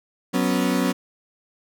35% pulse chord, F# suspended fourth, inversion none, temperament equal, 185 / 246.9 / 277.2 Hz, F#3 / B3 / C#4, 0 / 0 / 0 cents, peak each -22 dBFS, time 0.33-0.93 s, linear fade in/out 20 ms, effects none

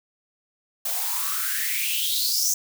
blue noise with high-pass filter sweep, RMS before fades -25 dBFS, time 0.85-2.54 s, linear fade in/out 5 ms, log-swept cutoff 630 to 6400 Hz, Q 7.6, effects none

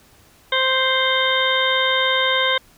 harmonic tone, 523.3 Hz, C5, in tune, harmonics 1 / 2 / 3 / 4 / 6 / 7, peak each -23 / -23 / -23 / -23 / -23 / -23 dBFS, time 0.52-2.58 s, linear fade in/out 5 ms, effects pink hiss -52 dBFS RMS until 2.77 s

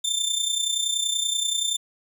25% pulse tone with amplitude modulation, 3567 Hz, A7, 23 cents sharp, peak -16 dBFS, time 0.04-1.77 s, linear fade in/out 10 ms, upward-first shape sine, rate 30.5 Hz, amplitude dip 65%, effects none

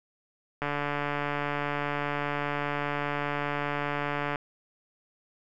click train, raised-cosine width 0.5 ms, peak -15 dBFS, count 543, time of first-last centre 0.62-4.358 s, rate 145 Hz, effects none

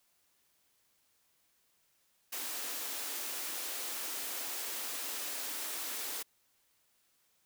white high-pass noise, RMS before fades -39 dBFS, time 2.32-6.23 s, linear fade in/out 10 ms, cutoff 240 Hz, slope 96 dB/octave, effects white hiss -73 dBFS RMS until 7.45 s

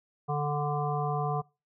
harmonic tone, 146.83 Hz, D3, in tune, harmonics 1 / 3 / 5 / 7 / 8, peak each -30 / -35 / -32 / -37 / -38 dBFS, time 0.28-1.42 s, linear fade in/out 20 ms, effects noise-tail reverb RT60 0.3 s tail -25 dB re dry

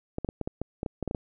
clicks, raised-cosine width 2 ms, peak -17 dBFS, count 12, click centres 0.184 / 0.247 / 0.289 / 0.413 / 0.475 / 0.616 / 0.831 / 0.862 / 1.027 / 1.077 / 1.111 / 1.148 s, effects none

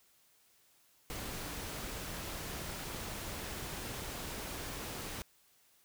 pink noise, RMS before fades -42 dBFS, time 1.1-5.22 s, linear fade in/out 0 ms, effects white hiss -68 dBFS RMS until 5.84 s

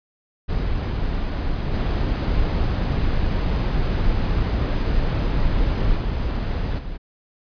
brown noise with level steps, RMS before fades -23 / -20 / -23 / -31 dBFS, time 0.48-6.98 s, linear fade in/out 20 ms, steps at 1.73 / 5.96 / 6.78 s, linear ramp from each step 10 ms, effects resampled to 11025 Hz

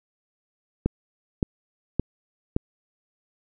click train, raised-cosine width 3 ms, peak -8 dBFS, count 4, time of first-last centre 0.86-2.565 s, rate 1.76 Hz, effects none

